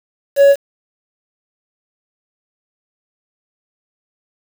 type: tone with quantisation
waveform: triangle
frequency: 560 Hz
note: C#5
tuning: 18 cents sharp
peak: -3 dBFS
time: 0.36-0.56 s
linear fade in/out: 50 ms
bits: 5
effects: none